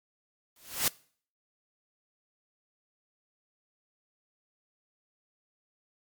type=noise with exponential growth; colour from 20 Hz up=white; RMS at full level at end=-23 dBFS; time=0.56-0.88 s; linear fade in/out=2 ms; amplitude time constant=68 ms; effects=noise-tail reverb RT60 0.5 s tail -23 dB re dry + MP3 96 kbps